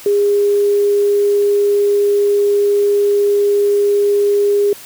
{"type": "tone", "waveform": "sine", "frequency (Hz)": 407.5, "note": "G#4", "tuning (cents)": -33, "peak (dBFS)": -10, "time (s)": [0.06, 4.73], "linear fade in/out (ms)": 2, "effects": ["white hiss -36 dBFS RMS until 4.85 s", "high-pass 60 Hz 12 dB/octave"]}